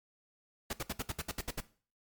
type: noise bursts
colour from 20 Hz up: pink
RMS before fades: -36 dBFS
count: 10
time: 0.7-1.605 s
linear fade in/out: 5 ms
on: 32 ms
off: 65 ms
effects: noise-tail reverb RT60 0.4 s tail -17 dB re dry + MP3 96 kbps